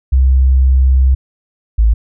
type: tone pair in turn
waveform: sine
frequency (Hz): 65.41 / 55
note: C2 / A1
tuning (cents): 0 / 0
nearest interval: minor third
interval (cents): 300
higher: first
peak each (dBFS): -6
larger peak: neither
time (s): 0.12-1.15 / 1.78-1.94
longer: first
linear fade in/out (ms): 10
effects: none